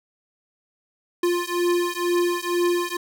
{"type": "beating tone pair", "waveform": "square", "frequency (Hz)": [349.2, 351.3], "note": ["F4", "F4"], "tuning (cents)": [0, 10], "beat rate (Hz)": 2.1, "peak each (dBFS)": -24, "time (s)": [1.23, 2.97], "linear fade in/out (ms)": 5, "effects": []}